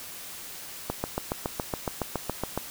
click train, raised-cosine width 1 ms, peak -13 dBFS, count 13, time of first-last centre 0.9-2.576 s, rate 7.16 Hz, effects white hiss -41 dBFS RMS until 2.7 s

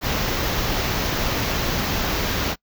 pink band-stop noise, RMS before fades -23 dBFS, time 0.01-2.56 s, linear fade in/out 50 ms, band 6500 to 13000 Hz, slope 48 dB/octave, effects noise-tail reverb RT60 0.1 s tail -25 dB re dry

